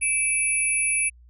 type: tone cluster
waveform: sine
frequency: 2327 / 2616 / 10250 Hz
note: D7 / E7 / E9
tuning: -17 / -14 / -50 cents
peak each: -27 / -28 / -22 dBFS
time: 0.01-1.1 s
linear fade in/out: 20 ms
effects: added 60 Hz sine -48 dBFS peak until 1.29 s